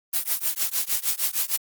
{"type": "noise with tremolo", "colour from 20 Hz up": "blue", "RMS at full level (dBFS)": -21, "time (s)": [0.13, 1.57], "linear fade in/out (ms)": 10, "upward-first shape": "triangle", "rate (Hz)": 6.5, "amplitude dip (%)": 100, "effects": ["Opus 24 kbps"]}